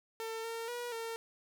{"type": "tone with pitch steps", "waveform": "sawtooth", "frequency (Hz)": [449.5, 457.3, 482.8, 455.7], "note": ["A4", "A#4", "B4", "A#4"], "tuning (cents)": [37, -33, -39, -39], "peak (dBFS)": -34, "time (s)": [0.2, 1.16], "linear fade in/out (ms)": 0, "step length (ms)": 240, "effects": []}